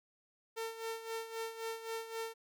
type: tone with tremolo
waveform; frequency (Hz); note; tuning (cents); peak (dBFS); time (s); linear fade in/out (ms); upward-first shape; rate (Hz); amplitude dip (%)
sawtooth; 451.9; A4; +46; -33; 0.56-2.34; 20; sine; 3.8; 70
effects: none